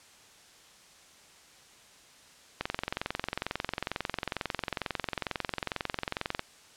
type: click train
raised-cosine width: 0.3 ms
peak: -14 dBFS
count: 85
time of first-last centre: 2.61-6.394 s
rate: 22.2 Hz
effects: white hiss -56 dBFS RMS until 6.76 s + low-pass 8000 Hz 12 dB/octave